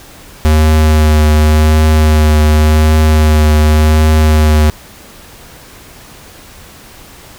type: tone with vibrato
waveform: square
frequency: 77.1 Hz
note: D#2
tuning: 15 cents flat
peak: -6 dBFS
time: 0.45-4.7 s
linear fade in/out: 0 ms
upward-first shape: triangle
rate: 0.89 Hz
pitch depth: 21 cents each way
effects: pink hiss -36 dBFS RMS until 7.38 s